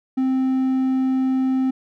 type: tone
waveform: triangle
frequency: 261.6 Hz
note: C4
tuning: in tune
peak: -15 dBFS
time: 0.17-1.71 s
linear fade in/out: 10 ms
effects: none